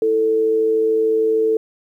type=tone pair together; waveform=sine; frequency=329.6 / 442.9 Hz; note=E4 / A4; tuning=0 / +11 cents; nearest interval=perfect fourth; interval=511 cents; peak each=-25 / -14 dBFS; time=0.02-1.57 s; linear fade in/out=2 ms; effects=9-bit